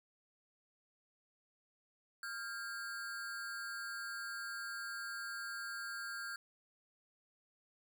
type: ring-modulated tone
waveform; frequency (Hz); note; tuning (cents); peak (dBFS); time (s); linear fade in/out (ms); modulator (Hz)
square; 1500; F#6; +23; -39; 2.23-6.36; 2; 110
effects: none